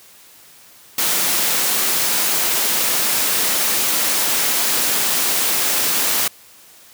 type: high-pass noise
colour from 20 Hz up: white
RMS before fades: -18 dBFS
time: 0.98-6.28 s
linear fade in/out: 5 ms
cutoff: 170 Hz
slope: 12 dB/octave
effects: white hiss -46 dBFS RMS until 6.93 s + high-pass 80 Hz 12 dB/octave